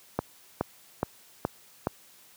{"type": "click train", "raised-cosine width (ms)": 1, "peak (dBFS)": -11, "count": 5, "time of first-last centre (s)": [0.19, 1.871], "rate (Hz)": 2.38, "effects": ["white hiss -56 dBFS RMS until 2.36 s", "high-pass 80 Hz 12 dB/octave"]}